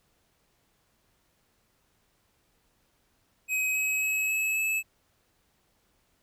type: tone with pitch steps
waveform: square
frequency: 2532 / 2550 / 2567 / 2585 / 2603 Hz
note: D#7 / D#7 / E7 / E7 / E7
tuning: +30 / +42 / -47 / -34 / -22 cents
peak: -26 dBFS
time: 3.48-4.83 s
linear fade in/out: 50 ms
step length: 270 ms
effects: pink hiss -70 dBFS RMS until 6.22 s